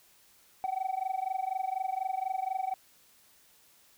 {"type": "tone with amplitude modulation", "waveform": "sine", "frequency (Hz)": 759, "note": "F#5", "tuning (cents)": 44, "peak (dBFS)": -24, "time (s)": [0.64, 2.74], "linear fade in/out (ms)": 0, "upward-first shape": "sine", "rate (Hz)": 24.1, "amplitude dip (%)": 95, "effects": ["tanh soft clip ceiling -26 dBFS", "white hiss -62 dBFS RMS until 3.97 s"]}